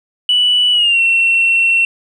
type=tone with pitch glide; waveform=sine; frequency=2960 to 2714 Hz; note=F#7 to E7; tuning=0 to +50 cents; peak=-8 dBFS; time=0.29-1.85 s; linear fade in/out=2 ms; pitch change=-150 cents; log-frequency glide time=0.72-1 s; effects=tanh soft clip ceiling -5 dBFS